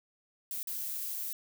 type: noise with dropouts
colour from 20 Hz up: violet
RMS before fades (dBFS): -37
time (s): 0.51-1.33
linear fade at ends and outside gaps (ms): 1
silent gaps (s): 0.63-0.672
effects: none